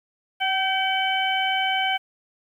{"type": "harmonic tone with a mistuned harmonic", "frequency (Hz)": 762, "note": "G5", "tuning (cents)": -49, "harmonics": [1, 2, 3, 4], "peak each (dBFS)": [-24, -28, -27, -26], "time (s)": [0.4, 1.98], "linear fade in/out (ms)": 20, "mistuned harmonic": 2, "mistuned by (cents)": 30, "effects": ["9-bit"]}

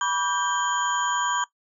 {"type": "tone cluster", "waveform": "sine", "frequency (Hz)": [978, 1148, 1575, 3161, 6850], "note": ["B5", "D6", "G6", "G7", "A8"], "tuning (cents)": [-17, -40, 8, 14, -47], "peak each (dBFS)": [-27, -27, -28, -32, -32], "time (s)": [0.01, 1.44], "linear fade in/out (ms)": 2, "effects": ["noise-tail reverb RT60 0.1 s tail -19 dB re dry"]}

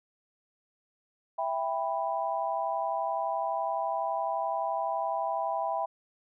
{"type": "chord", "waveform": "sine", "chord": "E minor", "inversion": "none", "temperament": "just", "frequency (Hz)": [659.3, 791.1, 988.9], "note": ["E5", "G5", "B5"], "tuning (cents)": [0, 16, 2], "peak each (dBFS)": [-32, -32, -33], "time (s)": [1.38, 5.86], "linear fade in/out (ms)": 10, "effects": []}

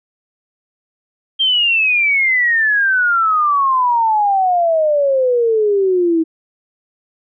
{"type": "exponential sweep", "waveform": "sine", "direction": "down", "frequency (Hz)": [3185, 318.5], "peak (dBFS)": -11, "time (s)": [1.39, 6.24], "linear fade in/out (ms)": 20, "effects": []}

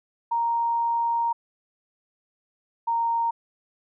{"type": "tone pair in turn", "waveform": "sine", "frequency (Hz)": [932.3, 926.9], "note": ["A#5", "A#5"], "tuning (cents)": [0, -10], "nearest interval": "unison", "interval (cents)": 10, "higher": "first", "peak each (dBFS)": -21, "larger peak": "neither", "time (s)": [[0.31, 1.33], [2.87, 3.31]], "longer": "first", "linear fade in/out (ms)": 10, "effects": []}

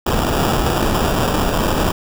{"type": "noise with sample-and-hold", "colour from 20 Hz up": "pink", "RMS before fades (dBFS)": -17, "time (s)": [0.06, 1.92], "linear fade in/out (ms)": 5, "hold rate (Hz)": 2100, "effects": []}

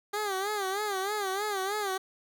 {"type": "tone with vibrato", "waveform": "15% pulse", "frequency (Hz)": 400.4, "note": "G4", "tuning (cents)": 37, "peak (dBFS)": -23, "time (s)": [0.13, 1.98], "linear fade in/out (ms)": 10, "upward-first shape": "sine", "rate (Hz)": 3.2, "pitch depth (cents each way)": 110, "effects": []}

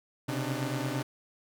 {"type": "tone cluster", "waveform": "sawtooth", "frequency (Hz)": [127.8, 136.4, 279.5, 300.1], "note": ["C3", "C#3", "C#4", "D4"], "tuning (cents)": [-40, -28, 14, 38], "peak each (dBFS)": [-30, -32, -37, -32], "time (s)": [0.28, 1.03], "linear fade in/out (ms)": 10, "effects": []}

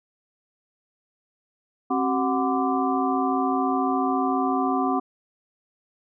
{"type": "tone cluster", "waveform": "sine", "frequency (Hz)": [266.8, 380.9, 737, 1022, 1172], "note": ["C4", "G4", "F#5", "C6", "D6"], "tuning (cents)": [34, -50, -7, -41, -4], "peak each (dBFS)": [-24, -29, -26, -31, -28], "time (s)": [1.9, 5], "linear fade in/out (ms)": 10, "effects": []}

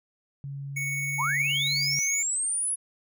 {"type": "tone with pitch glide", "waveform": "sine", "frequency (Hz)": [139.5, 142.02], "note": ["C#3", "C#3"], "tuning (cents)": [11, 42], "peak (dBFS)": -33, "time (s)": [0.44, 1.99], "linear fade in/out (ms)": 0, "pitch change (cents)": 31, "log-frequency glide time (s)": [0.75, 1.18]}
{"type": "tone with tremolo", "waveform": "square", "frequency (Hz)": 2221, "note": "C#7", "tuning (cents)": 3, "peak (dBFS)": -28, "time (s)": [0.76, 2.23], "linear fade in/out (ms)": 10, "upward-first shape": "triangle", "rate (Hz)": 19, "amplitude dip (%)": 25}
{"type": "linear sweep", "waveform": "sine", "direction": "up", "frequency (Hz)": [806, 10548], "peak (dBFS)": -25, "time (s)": [1.18, 2.76], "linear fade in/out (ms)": 20}
{"effects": []}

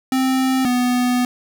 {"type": "tone pair in turn", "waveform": "square", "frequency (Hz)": [261.6, 247.6], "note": ["C4", "B3"], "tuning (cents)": [0, 5], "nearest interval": "minor second", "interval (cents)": 95, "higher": "first", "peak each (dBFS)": -16, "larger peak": "neither", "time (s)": [[0.12, 0.65], [0.65, 1.25]], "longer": "second", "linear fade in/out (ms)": 2, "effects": []}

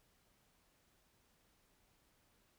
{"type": "silence", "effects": ["pink hiss -74 dBFS RMS until 2.58 s"]}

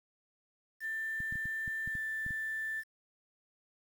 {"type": "tone with pitch glide", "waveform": "sine", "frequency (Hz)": [1779, 1767.7], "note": ["A6", "A6"], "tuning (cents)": [19, 8], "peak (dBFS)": -34, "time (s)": [0.8, 2.84], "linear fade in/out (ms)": 50, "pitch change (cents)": -11, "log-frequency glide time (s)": [1.89, 1.99]}
{"type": "clicks", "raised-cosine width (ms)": 5, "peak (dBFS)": -32, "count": 9, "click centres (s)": [1.204, 1.325, 1.356, 1.456, 1.678, 1.876, 1.953, 2.264, 2.307]}
{"effects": ["9-bit"]}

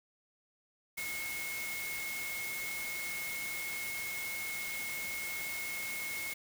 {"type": "tone in noise", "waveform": "sine", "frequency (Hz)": 2171, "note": "C#7", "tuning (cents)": -37, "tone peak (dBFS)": -38, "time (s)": [0.97, 6.34], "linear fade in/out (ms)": 10, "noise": "white", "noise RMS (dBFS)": -42, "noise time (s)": [0.97, 6.34], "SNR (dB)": 1, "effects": []}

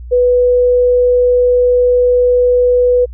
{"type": "tone", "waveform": "sine", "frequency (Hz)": 493.9, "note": "B4", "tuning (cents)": 0, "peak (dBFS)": -7, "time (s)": [0.11, 3.06], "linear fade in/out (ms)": 20, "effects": ["added 60 Hz sine -26 dBFS peak until 3.13 s"]}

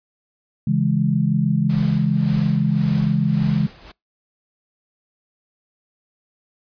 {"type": "chord", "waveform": "sine", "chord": "C# minor", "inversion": "none", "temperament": "equal", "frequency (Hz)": [138.59, 164.81, 207.7], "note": ["C#3", "E3", "G#3"], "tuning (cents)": [0, 0, 0], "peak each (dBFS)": -20, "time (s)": [0.67, 3.67], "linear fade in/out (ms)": 5}
{"type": "noise with tremolo", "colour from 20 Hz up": "pink", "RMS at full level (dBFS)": -35, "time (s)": [1.69, 3.92], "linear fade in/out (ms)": 10, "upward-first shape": "sine", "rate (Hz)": 1.8, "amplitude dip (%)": 75}
{"effects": ["noise-tail reverb RT60 0.2 s tail -25 dB re dry", "resampled to 11025 Hz"]}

